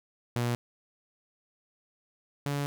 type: tone pair in turn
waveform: sawtooth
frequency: 120.1 / 142.82 Hz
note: B2 / D3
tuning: -48 / -48 cents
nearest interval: minor third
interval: 300 cents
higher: second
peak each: -23 / -25 dBFS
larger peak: first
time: 0.36-0.55 / 2.46-2.66 s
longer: second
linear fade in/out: 0 ms
effects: none